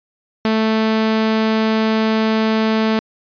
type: tone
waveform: sawtooth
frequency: 220 Hz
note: A3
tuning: in tune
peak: -10 dBFS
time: 0.45-2.99 s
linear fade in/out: 0 ms
effects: resampled to 11025 Hz